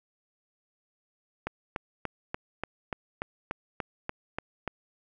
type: click train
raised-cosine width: 0.5 ms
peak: -16 dBFS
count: 12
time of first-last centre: 1.47-4.677 s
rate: 3.43 Hz
effects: none